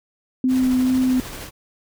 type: tone with vibrato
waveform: sine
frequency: 256.2 Hz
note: C4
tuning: 36 cents flat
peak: -15 dBFS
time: 0.44-1.2 s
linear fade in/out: 2 ms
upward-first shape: triangle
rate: 2.3 Hz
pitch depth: 15 cents each way
type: noise with tremolo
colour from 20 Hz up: pink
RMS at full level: -33 dBFS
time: 0.48-1.51 s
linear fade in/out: 50 ms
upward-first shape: square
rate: 13 Hz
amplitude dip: 25%
effects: none